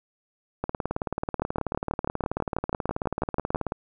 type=two click trains; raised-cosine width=1 ms; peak=-13 / -12 dBFS; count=58 / 14; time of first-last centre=0.64-3.721 / 1.42-3.548 s; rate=18.5 / 6.11 Hz; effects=none